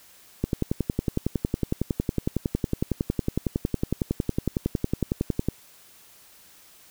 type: click train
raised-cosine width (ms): 3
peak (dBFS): -10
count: 56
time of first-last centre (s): 0.44-5.486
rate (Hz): 10.9
effects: white hiss -53 dBFS RMS until 6.9 s